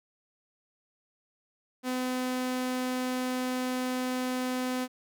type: tone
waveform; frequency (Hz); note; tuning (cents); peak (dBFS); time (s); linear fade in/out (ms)
sawtooth; 253.8; B3; +47; -25; 1.83-4.88; 50
effects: none